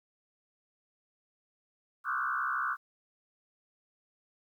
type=tone with frequency modulation; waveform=sine; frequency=1312 Hz; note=E6; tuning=9 cents flat; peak=-29 dBFS; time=2.04-2.77 s; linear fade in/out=50 ms; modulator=65.8 Hz; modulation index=3.4; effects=11-bit